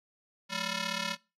5% pulse ring-modulated tone, 392 Hz, G4, in tune, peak -17 dBFS, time 0.49-1.17 s, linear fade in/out 50 ms, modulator 606 Hz, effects noise-tail reverb RT60 0.3 s tail -24 dB re dry + low-pass 8000 Hz 12 dB/octave

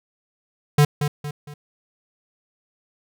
square tone with echo, 146.83 Hz, D3, in tune, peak -12 dBFS, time 0.78-0.85 s, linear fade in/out 5 ms, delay 230 ms, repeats 3, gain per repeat -8 dB, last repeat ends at 1.54 s, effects none

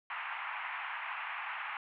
pink band-pass noise, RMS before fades -40 dBFS, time 0.1-1.77 s, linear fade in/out 2 ms, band 830 to 2700 Hz, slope 48 dB/octave, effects none

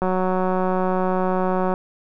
click train, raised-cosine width 1 ms, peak -9 dBFS, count 319, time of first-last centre 0.02-1.739 s, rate 185 Hz, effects none

